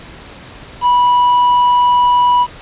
triangle tone with quantisation, 980 Hz, B5, 14 cents flat, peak -6 dBFS, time 0.81-2.47 s, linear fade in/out 50 ms, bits 5, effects pink hiss -35 dBFS RMS until 2.61 s + resampled to 8000 Hz

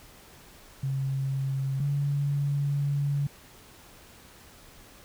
sine tone pair in turn, 135.2 / 142.36 Hz, C#3 / C#3, -43 / +46 cents, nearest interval minor second, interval 89 cents, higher second, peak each -26 / -24 dBFS, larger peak second, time 0.83-1.8 / 1.8-3.27 s, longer second, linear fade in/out 5 ms, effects pink hiss -52 dBFS RMS until 5.04 s

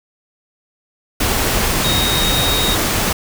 sine tone in noise, 3747 Hz, A#7, 8 cents sharp, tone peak -18 dBFS, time 1.84-2.75 s, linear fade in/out 5 ms, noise pink, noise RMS -17 dBFS, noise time 1.2-3.13 s, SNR -4 dB, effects none

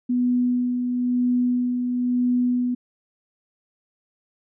sine tone with tremolo, 246.9 Hz, B3, in tune, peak -17 dBFS, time 0.09-2.75 s, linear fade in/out 10 ms, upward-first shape sine, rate 1 Hz, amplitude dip 40%, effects none

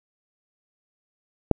click, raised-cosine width 2 ms, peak -3 dBFS, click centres 1.513 s, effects none

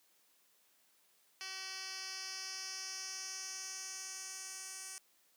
10% pulse tone with band-pass filter sweep, 380.2 Hz, F#4, 47 cents sharp, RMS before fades -45 dBFS, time 1.41-4.98 s, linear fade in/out 0 ms, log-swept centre 4200 to 7900 Hz, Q 2.8, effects white hiss -71 dBFS RMS until 5.36 s + high-pass 200 Hz 12 dB/octave

